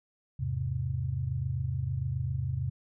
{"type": "chord", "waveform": "sine", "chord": "E augmented", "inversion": "none", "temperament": "equal", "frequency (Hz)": [82.41, 103.83, 130.81], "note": ["E2", "G#2", "B#2"], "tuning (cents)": [0, 0, 0], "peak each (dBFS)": [-35, -35, -31], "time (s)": [0.39, 2.7], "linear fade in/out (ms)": 10, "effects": []}